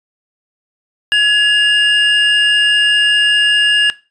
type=tone pair together; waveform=triangle; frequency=1680 / 2825 Hz; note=G#6 / F7; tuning=+19 / +19 cents; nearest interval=major sixth; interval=900 cents; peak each=-10 dBFS; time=1.12-3.9 s; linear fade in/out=0 ms; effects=noise-tail reverb RT60 0.3 s tail -19 dB re dry + resampled to 24000 Hz